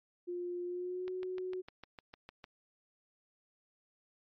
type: tone with pitch glide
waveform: sine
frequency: 353.4 to 369 Hz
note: F4 to F#4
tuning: +21 to -5 cents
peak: -36 dBFS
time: 0.27-1.62 s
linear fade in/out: 20 ms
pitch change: +74 cents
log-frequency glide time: 0.65-1.11 s
type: click train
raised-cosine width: 0.3 ms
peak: -32 dBFS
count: 10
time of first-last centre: 1.08-2.442 s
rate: 6.61 Hz
effects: MP3 32 kbps